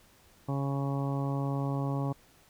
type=harmonic tone; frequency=138.59 Hz; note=C#3; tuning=in tune; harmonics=1 / 2 / 3 / 4 / 5 / 6 / 7 / 8; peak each=-30 / -35 / -42 / -41 / -44 / -43 / -46 / -44 dBFS; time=0.48-2.13 s; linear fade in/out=10 ms; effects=pink hiss -61 dBFS RMS until 2.49 s